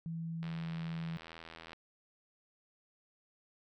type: tone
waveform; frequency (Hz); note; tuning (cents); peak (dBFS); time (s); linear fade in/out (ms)
sine; 164.81; E3; 0; -37; 0.06-1.17; 0
type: click train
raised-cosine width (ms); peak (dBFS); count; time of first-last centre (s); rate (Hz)
0.3; -32; 108; 0.43-1.732; 82.2
effects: none